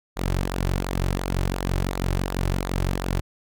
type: tone with flanger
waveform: sawtooth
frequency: 45.98 Hz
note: F#1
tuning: 10 cents flat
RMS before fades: -25 dBFS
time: 0.16-3.21 s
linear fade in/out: 20 ms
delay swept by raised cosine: 0.33 to 4.33 ms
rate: 2.8 Hz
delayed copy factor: -0.55
effects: none